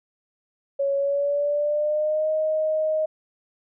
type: tone with pitch glide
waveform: sine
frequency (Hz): 556 to 624.1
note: C#5 to D#5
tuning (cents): +5 to +5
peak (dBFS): -20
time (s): 0.79-3.06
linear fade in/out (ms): 10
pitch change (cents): +200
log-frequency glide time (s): 0.96-2.3
effects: none